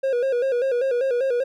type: tone with vibrato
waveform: triangle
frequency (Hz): 509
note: C5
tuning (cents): -48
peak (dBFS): -17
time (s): 0.03-1.44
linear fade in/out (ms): 10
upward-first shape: square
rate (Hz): 5.1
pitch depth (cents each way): 90
effects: none